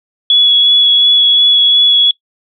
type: tone with vibrato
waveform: sine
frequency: 3379 Hz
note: G#7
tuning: 29 cents sharp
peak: -5 dBFS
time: 0.3-2.11 s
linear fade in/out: 2 ms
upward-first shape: sine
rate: 2.8 Hz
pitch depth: 10 cents each way
effects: noise-tail reverb RT60 0.1 s tail -21 dB re dry